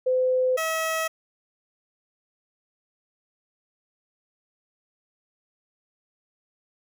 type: tone pair in turn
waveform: sine / 15% pulse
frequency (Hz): 511 / 643.8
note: C5 / E5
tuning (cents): -41 / -41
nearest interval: major third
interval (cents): 400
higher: second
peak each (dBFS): -19 / -18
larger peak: second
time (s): 0.06-0.57 / 0.57-1.08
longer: neither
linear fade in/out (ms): 10
effects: none